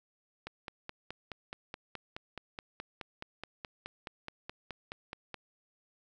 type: click train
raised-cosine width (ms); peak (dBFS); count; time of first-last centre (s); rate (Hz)
0.3; -24; 24; 0.47-5.343; 4.72
effects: none